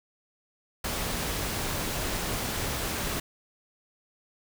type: noise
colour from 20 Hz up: pink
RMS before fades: -31 dBFS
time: 0.84-3.2 s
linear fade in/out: 5 ms
effects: none